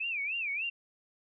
sine tone with vibrato, 2489 Hz, D#7, in tune, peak -31 dBFS, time 0-0.7 s, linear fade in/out 10 ms, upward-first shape sine, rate 3.4 Hz, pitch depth 200 cents each way, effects none

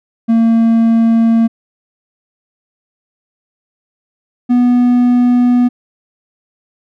triangle tone pair in turn, 228 / 245.2 Hz, A#3 / B3, -38 / -12 cents, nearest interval minor second, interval 126 cents, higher second, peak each -5 dBFS, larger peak neither, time 0.28-1.48 / 4.49-5.69 s, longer neither, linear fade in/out 20 ms, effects none

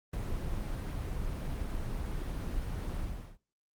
brown noise with ADSR envelope, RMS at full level -31 dBFS, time 0.13-3.38 s, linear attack 7 ms, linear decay 13 ms, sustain -4 dB, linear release 370 ms, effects noise-tail reverb RT60 0.3 s tail -19 dB re dry + Opus 24 kbps

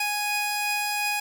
sawtooth tone pair together, 830.6 / 2489 Hz, G#5 / D#7, 0 / 0 cents, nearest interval octave + perfect fifth, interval 1900 cents, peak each -24 / -24 dBFS, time 0-1.2 s, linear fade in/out 5 ms, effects none

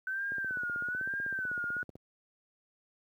sine tone with vibrato, 1512 Hz, F#6, 37 cents sharp, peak -32 dBFS, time 0.07-1.83 s, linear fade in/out 2 ms, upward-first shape sine, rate 1.1 Hz, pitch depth 110 cents each way
click train, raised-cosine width 2 ms, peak -33 dBFS, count 27, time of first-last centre 0.32-1.955 s, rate 15.9 Hz
effects high-pass 80 Hz 12 dB/octave + 11-bit

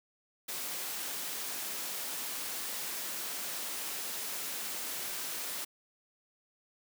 white noise, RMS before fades -38 dBFS, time 0.48-5.65 s, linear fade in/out 10 ms, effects high-pass 200 Hz 12 dB/octave

